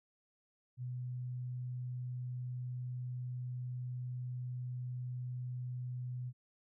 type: tone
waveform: sine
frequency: 124.8 Hz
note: B2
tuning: 19 cents sharp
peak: -38 dBFS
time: 0.77-6.33 s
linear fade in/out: 50 ms
effects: none